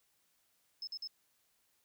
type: tone bursts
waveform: sine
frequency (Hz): 5200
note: E8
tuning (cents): -24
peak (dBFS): -38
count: 3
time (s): 0.82-1.074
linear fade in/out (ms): 2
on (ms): 52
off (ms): 49
effects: tanh soft clip ceiling -35 dBFS + white hiss -75 dBFS RMS until 1.84 s